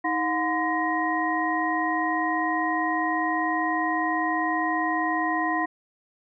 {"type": "tone cluster", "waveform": "sine", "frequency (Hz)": [317.3, 722, 1026, 1881], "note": ["D#4", "F#5", "C6", "A#6"], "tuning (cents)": [34, -43, -34, 15], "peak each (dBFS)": -28, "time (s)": [0.04, 5.66], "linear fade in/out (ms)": 10, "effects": []}